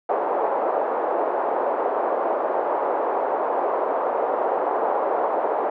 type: band-pass noise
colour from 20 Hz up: white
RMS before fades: -23 dBFS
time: 0.09-5.7 s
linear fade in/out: 5 ms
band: 410 to 880 Hz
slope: 24 dB/octave
effects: none